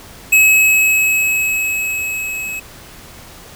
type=tone with level ramp; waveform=square; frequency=2568 Hz; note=E7; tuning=46 cents flat; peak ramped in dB=-7 to -23 dBFS; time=0.32-2.6 s; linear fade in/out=10 ms; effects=pink hiss -38 dBFS RMS until 3.55 s